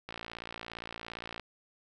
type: click train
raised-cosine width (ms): 0.3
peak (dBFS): -24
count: 76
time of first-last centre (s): 0.09-1.397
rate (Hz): 57.4
effects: none